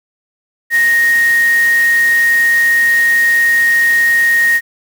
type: tone in noise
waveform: sine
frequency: 1864.7 Hz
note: A#6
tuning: in tune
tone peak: -8 dBFS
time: 0.7-4.61 s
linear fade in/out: 50 ms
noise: white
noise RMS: -26 dBFS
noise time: 0.7-4.61 s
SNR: +15 dB
effects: none